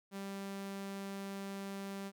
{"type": "tone", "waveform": "sawtooth", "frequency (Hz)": 196.7, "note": "G3", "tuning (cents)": 6, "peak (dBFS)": -37, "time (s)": [0.11, 2.12], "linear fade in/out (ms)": 50, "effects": []}